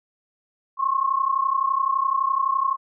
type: tone pair together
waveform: sine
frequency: 1062.2 / 1094 Hz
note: C6 / C#6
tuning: +26 / -23 cents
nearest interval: minor second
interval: 51 cents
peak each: -22 dBFS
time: 0.77-2.77 s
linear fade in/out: 50 ms
effects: none